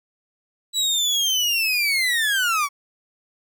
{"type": "linear sweep", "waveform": "30% pulse", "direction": "down", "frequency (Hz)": [3951, 1100], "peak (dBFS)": -16, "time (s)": [0.73, 2.69], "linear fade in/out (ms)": 50, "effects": []}